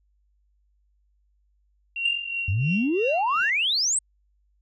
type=tone with tremolo; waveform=sine; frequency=2749 Hz; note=F7; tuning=28 cents flat; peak=-24 dBFS; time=1.96-3.5 s; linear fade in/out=2 ms; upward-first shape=triangle; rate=2.9 Hz; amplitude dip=85%
type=tone with exponential decay; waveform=sine; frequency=2794 Hz; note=F7; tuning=in tune; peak=-18 dBFS; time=2.05-2.56 s; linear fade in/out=5 ms; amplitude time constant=110 ms
type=exponential sweep; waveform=sine; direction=up; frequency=85.9 to 8580 Hz; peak=-20 dBFS; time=2.48-3.99 s; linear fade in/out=5 ms
effects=tanh soft clip ceiling -13 dBFS + added 50 Hz sine -63 dBFS peak until 4.61 s